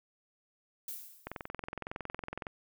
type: noise with exponential decay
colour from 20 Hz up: violet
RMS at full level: -39 dBFS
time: 0.88-1.48 s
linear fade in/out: 2 ms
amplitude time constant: 130 ms
type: click train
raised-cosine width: 0.5 ms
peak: -23 dBFS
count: 27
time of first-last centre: 1.27-2.468 s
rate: 21.7 Hz
effects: none